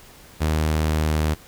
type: tone with pitch glide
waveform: sawtooth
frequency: 77.78 to 77.24 Hz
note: D#2 to D#2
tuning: 0 to -12 cents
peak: -15 dBFS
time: 0.4-1.35 s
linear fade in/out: 20 ms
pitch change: -12 cents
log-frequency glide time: 0.83-1.21 s
effects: pink hiss -47 dBFS RMS until 1.47 s